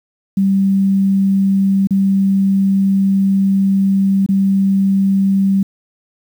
sine tone with dropouts, 194.8 Hz, G3, 11 cents flat, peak -10 dBFS, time 0.37-5.63 s, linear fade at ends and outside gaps 5 ms, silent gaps 1.872-1.907 / 4.263-4.288 s, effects 7-bit

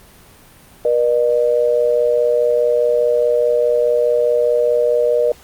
sine tone pair together, 480 / 604.8 Hz, B4 / D#5, -49 / -49 cents, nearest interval major third, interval 400 cents, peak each -14 / -16 dBFS, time 0.85-5.32 s, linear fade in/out 2 ms, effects pink hiss -45 dBFS RMS until 5.43 s + Opus 32 kbps

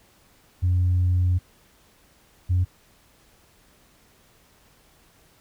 sine tone pair in turn, 90 / 90.43 Hz, F#2 / F#2, -47 / -39 cents, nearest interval unison, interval 8 cents, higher second, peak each -16 dBFS, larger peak neither, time 0.62-1.39 / 2.49-2.65 s, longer first, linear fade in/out 20 ms, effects tanh soft clip ceiling -15 dBFS + pink hiss -58 dBFS RMS until 5.4 s

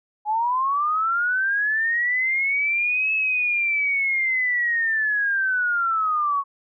sine linear two-way sweep, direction up then down, 830 to 2600 to 1100 Hz, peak -19 dBFS, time 0.25-6.44 s, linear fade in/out 50 ms, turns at 3.13 s, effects none

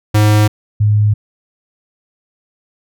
square / sine tone pair in turn, 105.8 / 105.13 Hz, G#2 / G#2, +33 / +22 cents, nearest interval unison, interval 11 cents, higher first, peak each -8 dBFS, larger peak neither, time 0.14-0.48 / 0.8-1.14 s, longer neither, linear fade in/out 10 ms, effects none

